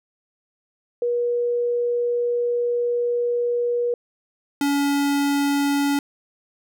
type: tone pair in turn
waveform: sine / square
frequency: 480.6 / 283.4 Hz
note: B4 / C#4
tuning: -47 / +38 cents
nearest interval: major sixth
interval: 915 cents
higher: first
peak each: -19 dBFS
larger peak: neither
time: 1.02-3.94 / 4.61-5.99 s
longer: first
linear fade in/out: 2 ms
effects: none